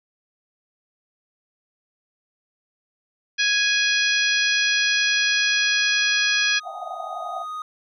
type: harmonic tone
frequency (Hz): 830.6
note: G#5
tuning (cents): 0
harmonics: 2 / 3 / 4 / 5 / 6 / 7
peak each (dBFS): -22 / -23 / -25 / -28 / -28 / -30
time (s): 3.38-6.6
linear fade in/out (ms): 20
type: tone with exponential growth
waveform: triangle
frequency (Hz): 1244.5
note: D#6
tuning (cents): 0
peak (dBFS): -26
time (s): 3.48-7.62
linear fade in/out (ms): 2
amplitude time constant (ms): 900
type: band-pass noise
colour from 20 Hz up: white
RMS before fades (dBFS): -33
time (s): 6.63-7.46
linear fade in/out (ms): 50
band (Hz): 670 to 770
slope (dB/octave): 96
effects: none